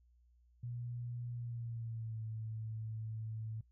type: tone with pitch glide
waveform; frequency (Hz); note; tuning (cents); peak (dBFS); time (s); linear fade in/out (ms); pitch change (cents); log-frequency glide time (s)
sine; 120.5 to 110.5; B2 to A2; -42 to +8; -40; 0.63-3.61; 5; -150; 1.33-2.22
effects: noise-tail reverb RT60 0.1 s tail -19 dB re dry + added 60 Hz sine -65 dBFS peak until 3.71 s